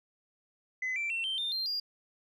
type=tone with pitch steps; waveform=sine; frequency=2027 / 2342 / 2706 / 3126 / 3612 / 4173 / 4821 Hz; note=B6 / D7 / E7 / G7 / A7 / C8 / D8; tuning=+45 / -5 / +45 / -6 / +45 / -5 / +45 cents; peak=-29 dBFS; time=0.82-1.8 s; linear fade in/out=5 ms; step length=140 ms; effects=tanh soft clip ceiling -28 dBFS